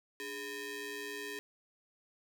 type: ring-modulated tone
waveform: sawtooth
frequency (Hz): 707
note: F5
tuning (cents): +21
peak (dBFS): -33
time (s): 0.2-1.39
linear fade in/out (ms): 0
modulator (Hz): 1120
effects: none